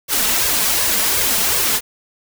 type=noise with flanger; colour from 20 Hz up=white; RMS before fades=-17 dBFS; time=0.08-1.81 s; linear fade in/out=50 ms; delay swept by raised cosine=1.8 to 4.7 ms; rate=2.7 Hz; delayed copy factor=+0.65; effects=none